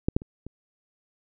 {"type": "clicks", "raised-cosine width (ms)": 3, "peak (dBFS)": [-9, -8, -26, -25], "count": 4, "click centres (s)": [0.085, 0.165, 0.219, 0.466], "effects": []}